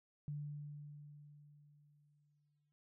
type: tone with exponential decay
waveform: sine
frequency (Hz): 146.83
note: D3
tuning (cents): 0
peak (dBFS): -39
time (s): 0.28-2.72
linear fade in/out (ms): 0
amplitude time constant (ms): 530
effects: noise-tail reverb RT60 0.1 s tail -22 dB re dry